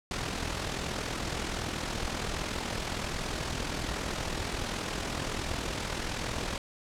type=noise with amplitude modulation; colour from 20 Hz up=pink; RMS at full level=-31 dBFS; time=0.11-6.58 s; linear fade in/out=2 ms; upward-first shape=sine; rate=41.3 Hz; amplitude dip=55%; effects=low-pass 7000 Hz 12 dB/octave